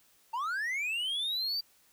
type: linear sweep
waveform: triangle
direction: up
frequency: 878 to 4699 Hz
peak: -29 dBFS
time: 0.33-1.61 s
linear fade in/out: 10 ms
effects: white hiss -65 dBFS RMS until 1.92 s